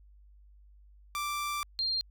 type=tone pair in turn; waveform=sawtooth / sine; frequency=1174.7 / 4194 Hz; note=D6 / C8; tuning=0 / +3 cents; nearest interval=octave + minor seventh; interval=2203 cents; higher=second; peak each=-28 dBFS; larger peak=neither; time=1.15-1.63 / 1.79-2.01 s; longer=first; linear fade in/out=0 ms; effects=added 50 Hz sine -54 dBFS peak until 2.1 s

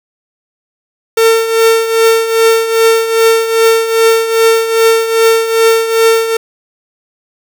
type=tone with tremolo; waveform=45% pulse; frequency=452.2 Hz; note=A4; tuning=47 cents sharp; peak=-4 dBFS; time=1.17-6.37 s; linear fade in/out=5 ms; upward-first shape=triangle; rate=2.5 Hz; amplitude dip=70%; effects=none

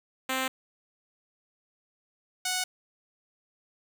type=tone pair in turn; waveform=5% pulse; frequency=261.6 / 737.4 Hz; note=C4 / F#5; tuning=0 / -6 cents; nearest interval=octave + tritone; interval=1794 cents; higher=second; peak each=-16 dBFS; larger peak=neither; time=0.29-0.48 / 2.45-2.64 s; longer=neither; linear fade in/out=5 ms; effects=none

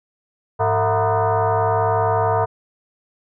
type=tone with frequency modulation; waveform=sine; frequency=103.7 Hz; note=G#2; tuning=2 cents flat; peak=-15 dBFS; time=0.59-2.46 s; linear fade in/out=20 ms; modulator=278 Hz; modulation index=3.7; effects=none

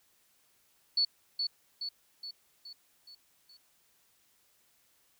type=tone with echo; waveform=sine; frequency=4435 Hz; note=C#8; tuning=in tune; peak=-24 dBFS; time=0.97-1.05 s; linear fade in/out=5 ms; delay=420 ms; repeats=6; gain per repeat=-5 dB; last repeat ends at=3.57 s; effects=white hiss -69 dBFS RMS until 5.19 s

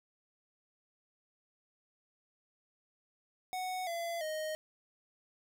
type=tone with pitch steps; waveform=square; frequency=740 / 678.6 / 622.3 Hz; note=F#5 / F5 / D#5; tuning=0 / -50 / 0 cents; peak=-36 dBFS; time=3.53-4.55 s; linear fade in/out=0 ms; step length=340 ms; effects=none

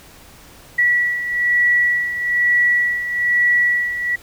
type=beating tone pair; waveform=sine; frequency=1941 / 1942.1 Hz; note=B6 / B6; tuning=-31 / -30 cents; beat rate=1.1 Hz; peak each=-21 / -15 dBFS; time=0.78-4.16 s; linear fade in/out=10 ms; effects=pink hiss -44 dBFS RMS until 4.22 s

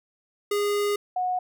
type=tone pair in turn; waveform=square / sine; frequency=410.4 / 731.2 Hz; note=G#4 / F#5; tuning=-21 / -21 cents; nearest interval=minor seventh; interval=1000 cents; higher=second; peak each=-23 dBFS; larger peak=neither; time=0.51-0.96 / 1.16-1.39 s; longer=first; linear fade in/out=5 ms; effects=none

